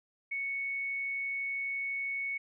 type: tone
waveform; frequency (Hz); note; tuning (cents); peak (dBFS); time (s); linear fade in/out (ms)
sine; 2217; C#7; 0; -32; 0.31-2.38; 10
effects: none